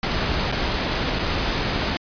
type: noise with dropouts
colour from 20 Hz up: pink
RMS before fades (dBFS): -23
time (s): 0.03-1.97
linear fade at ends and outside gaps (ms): 1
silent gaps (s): 0.517-0.524 / 1.188-1.192
effects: resampled to 11025 Hz